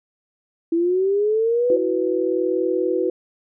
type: linear sweep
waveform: sine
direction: up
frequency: 328.2 to 508 Hz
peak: -16 dBFS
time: 0.72-1.77 s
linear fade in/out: 5 ms
type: chord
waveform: sine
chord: E suspended second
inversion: none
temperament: equal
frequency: 329.6 / 370 / 493.9 Hz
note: E4 / F#4 / B4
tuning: 0 / 0 / 0 cents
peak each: -24 / -21 / -23 dBFS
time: 1.7-3.1 s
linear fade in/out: 2 ms
effects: none